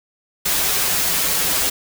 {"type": "noise with comb filter", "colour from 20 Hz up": "white", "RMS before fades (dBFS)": -19, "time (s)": [0.45, 1.7], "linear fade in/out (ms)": 10, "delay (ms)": 8.6, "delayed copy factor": -0.75, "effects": []}